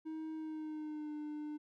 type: tone with pitch glide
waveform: triangle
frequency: 315.9 to 300.2 Hz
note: D#4 to D4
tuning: +26 to +38 cents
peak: -38 dBFS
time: 0.05-1.58 s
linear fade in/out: 20 ms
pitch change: -88 cents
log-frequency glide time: 0.35-1.13 s
effects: none